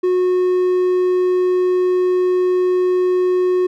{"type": "tone", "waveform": "triangle", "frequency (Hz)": 364.6, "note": "F#4", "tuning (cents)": -25, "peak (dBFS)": -11, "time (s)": [0.03, 3.67], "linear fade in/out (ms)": 10, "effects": []}